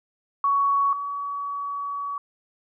sine tone pair in turn, 1119 / 1133.3 Hz, C#6 / C#6, +16 / +38 cents, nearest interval unison, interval 22 cents, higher second, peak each -18 / -27 dBFS, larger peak first, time 0.44-0.93 / 0.93-2.18 s, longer second, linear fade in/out 2 ms, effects none

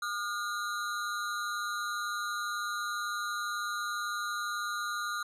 square ring-modulated tone, 1321 Hz, E6, 3 cents sharp, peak -30 dBFS, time 0.02-5.23 s, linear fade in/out 5 ms, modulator 106 Hz, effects low-pass 11000 Hz 12 dB/octave

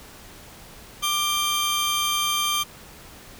sawtooth tone pair together, 1185 / 3164 Hz, D6 / G7, +15 / +15 cents, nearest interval octave + perfect fourth, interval 1700 cents, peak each -21 dBFS, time 1.02-2.64 s, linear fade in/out 20 ms, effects pink hiss -45 dBFS RMS until 3.39 s

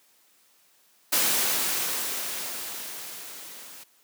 white noise with level ramp, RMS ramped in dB -22 to -45 dBFS, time 1.12-3.84 s, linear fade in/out 10 ms, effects white hiss -62 dBFS RMS until 4.03 s + high-pass 200 Hz 12 dB/octave

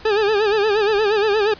40% pulse tone with vibrato, 419.8 Hz, G#4, 19 cents sharp, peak -14 dBFS, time 0.05-1.54 s, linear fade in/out 5 ms, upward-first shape sine, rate 8.5 Hz, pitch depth 96 cents each way, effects pink hiss -42 dBFS RMS until 1.59 s + resampled to 11025 Hz

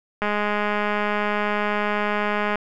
click train, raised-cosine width 0.5 ms, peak -9 dBFS, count 487, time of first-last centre 0.22-2.557 s, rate 208 Hz, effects none

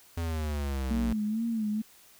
square exponential sweep, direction down, 85.2 to 58.8 Hz, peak -30 dBFS, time 0.17-1.13 s, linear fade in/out 5 ms
sine tone with vibrato, 220.8 Hz, A3, 6 cents sharp, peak -27 dBFS, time 0.9-1.82 s, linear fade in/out 10 ms, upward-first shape sine, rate 2.2 Hz, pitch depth 89 cents each way
effects white hiss -57 dBFS RMS until 2.19 s

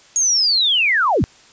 sine linear sweep, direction down, 6700 to 48.7 Hz, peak -13 dBFS, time 0.16-1.24 s, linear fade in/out 0 ms, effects white hiss -48 dBFS RMS until 1.52 s + resampled to 16000 Hz

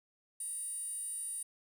15% pulse tone with high-pass filter, 953 Hz, A#5, 38 cents sharp, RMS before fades -40 dBFS, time 0.4-1.43 s, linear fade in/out 5 ms, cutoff 9500 Hz, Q 8.8, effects none

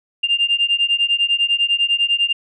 sine beating tone pair, 2794 / 2804 Hz, F7 / F7, 0 / +6 cents, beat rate 10 Hz, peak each -17 dBFS, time 0.23-2.33 s, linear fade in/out 10 ms, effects tanh soft clip ceiling -7 dBFS

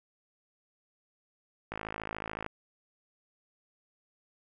click train, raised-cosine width 0.5 ms, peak -21 dBFS, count 41, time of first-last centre 1.72-2.463 s, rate 53.8 Hz, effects none

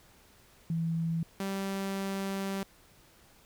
sine / sawtooth tone pair in turn, 164.81 / 194.98 Hz, E3 / G3, 0 / -9 cents, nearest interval minor third, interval 291 cents, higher second, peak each -28 dBFS, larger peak neither, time 0.7-1.23 / 1.4-2.63 s, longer second, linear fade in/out 2 ms, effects pink hiss -60 dBFS RMS until 3.45 s

